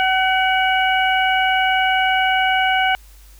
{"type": "harmonic tone with a mistuned harmonic", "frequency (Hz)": 755, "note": "F#5", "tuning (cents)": 35, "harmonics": [1, 2, 3, 4], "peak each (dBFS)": [-17, -20, -22, -23], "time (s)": [0, 2.95], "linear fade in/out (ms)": 0, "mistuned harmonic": 4, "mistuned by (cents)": -59, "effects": ["added 50 Hz sine -42 dBFS peak until 3.39 s", "white hiss -51 dBFS RMS until 3.39 s"]}